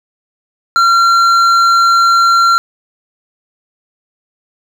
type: tone with hard clipping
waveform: sine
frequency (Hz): 1370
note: F6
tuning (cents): -34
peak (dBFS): -8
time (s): 0.76-2.58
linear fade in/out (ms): 0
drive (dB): 8
effects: none